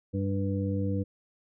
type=harmonic tone; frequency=98 Hz; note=G2; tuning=in tune; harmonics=1 / 2 / 3 / 5; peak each=-29 / -32 / -34 / -36 dBFS; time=0.13-1.04 s; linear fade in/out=20 ms; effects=none

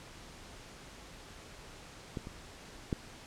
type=clicks; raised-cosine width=3 ms; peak=-23 / -30 / -18 dBFS; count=3; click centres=2.172 / 2.271 / 2.928 s; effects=pink hiss -51 dBFS RMS until 3.26 s + low-pass 8000 Hz 12 dB/octave

